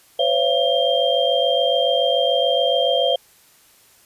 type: tone cluster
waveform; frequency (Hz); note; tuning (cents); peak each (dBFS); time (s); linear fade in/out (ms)
sine; 511 / 558 / 679 / 3186; C5 / C#5 / F5 / G7; -41 / +11 / -49 / +27; -21; 0.19-3.16; 5
effects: white hiss -53 dBFS RMS until 4.05 s + resampled to 32000 Hz